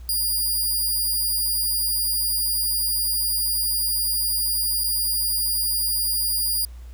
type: tone with dropouts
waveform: 5% pulse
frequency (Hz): 4839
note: D#8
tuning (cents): -49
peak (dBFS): -14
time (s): 0.09-6.65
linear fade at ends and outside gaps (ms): 1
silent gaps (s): 4.837-4.842
effects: added 60 Hz sine -36 dBFS peak until 6.93 s + pink hiss -56 dBFS RMS until 6.93 s